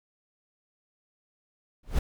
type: noise with exponential growth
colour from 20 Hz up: brown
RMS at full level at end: -18 dBFS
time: 1.83-1.99 s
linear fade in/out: 5 ms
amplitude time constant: 33 ms
effects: none